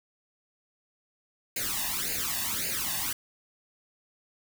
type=noise with flanger; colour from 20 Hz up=white; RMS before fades=-31 dBFS; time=1.56-3.13 s; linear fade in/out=5 ms; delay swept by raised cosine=0.43 to 1.12 ms; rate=1.8 Hz; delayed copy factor=+0.95; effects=none